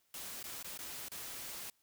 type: noise with dropouts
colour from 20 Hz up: white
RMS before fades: -45 dBFS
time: 0.14-1.7 s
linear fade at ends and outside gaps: 2 ms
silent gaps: 0.429-0.44 / 0.628-0.644 / 0.776-0.789 / 1.085-1.117 s
effects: white hiss -75 dBFS RMS until 1.82 s